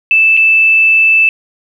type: tone with dropouts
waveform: sine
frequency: 2637 Hz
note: E7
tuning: in tune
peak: -5 dBFS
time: 0.11-1.29 s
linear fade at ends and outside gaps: 1 ms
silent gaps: 0.368-0.373 s
effects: 7-bit